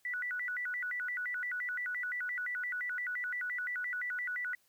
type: tone with vibrato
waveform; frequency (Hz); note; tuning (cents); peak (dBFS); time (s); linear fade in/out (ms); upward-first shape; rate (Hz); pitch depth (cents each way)
sine; 1703; G#6; +43; -34; 0.05-4.55; 2; square; 5.8; 250
effects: white hiss -71 dBFS RMS until 4.68 s